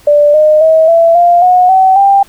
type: tone with pitch steps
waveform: sine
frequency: 587.3 / 612.9 / 639.7 / 667.7 / 696.8 / 727.2 / 759 / 792.1 Hz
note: D5 / D#5 / D#5 / E5 / F5 / F#5 / F#5 / G5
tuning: 0 / -26 / +48 / +22 / -4 / -30 / +44 / +18 cents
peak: -3 dBFS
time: 0.07-2.23 s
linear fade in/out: 5 ms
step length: 270 ms
effects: pink hiss -42 dBFS RMS until 2.28 s